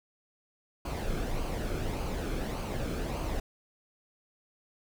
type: noise with flanger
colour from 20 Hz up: brown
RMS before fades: -33 dBFS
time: 0.85-3.4 s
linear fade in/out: 5 ms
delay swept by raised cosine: 0.54 to 1.08 ms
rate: 1.7 Hz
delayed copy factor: -0.5
effects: none